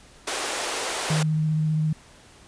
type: high-pass noise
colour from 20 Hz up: pink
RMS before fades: -28 dBFS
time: 0.27-1.23 s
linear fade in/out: 5 ms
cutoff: 380 Hz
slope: 24 dB/octave
type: tone with vibrato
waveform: sine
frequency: 155.56 Hz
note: D#3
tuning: in tune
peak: -20 dBFS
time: 1.1-1.93 s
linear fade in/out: 5 ms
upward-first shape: triangle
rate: 15 Hz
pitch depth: 18 cents each way
effects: pink hiss -51 dBFS RMS until 2.47 s + resampled to 22050 Hz